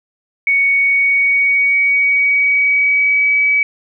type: tone with pitch glide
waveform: sine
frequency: 2229 to 2281 Hz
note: C#7 to C#7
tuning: +9 to +49 cents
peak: -10 dBFS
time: 0.47-3.63 s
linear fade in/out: 2 ms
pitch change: +40 cents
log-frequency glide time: 0.69-3.4 s
effects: none